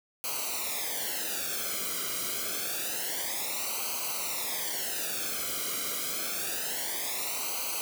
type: noise with flanger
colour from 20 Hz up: white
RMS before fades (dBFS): -33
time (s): 0.24-7.81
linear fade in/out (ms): 0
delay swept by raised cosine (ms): 0.56 to 1.14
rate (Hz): 0.27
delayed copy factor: -0.9
effects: none